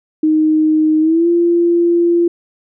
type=tone with pitch glide; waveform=sine; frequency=311.1 to 343.2 Hz; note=D#4 to F4; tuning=0 to -30 cents; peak=-9 dBFS; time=0.23-2.28 s; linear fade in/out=5 ms; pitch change=+170 cents; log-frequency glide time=1-1.28 s; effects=none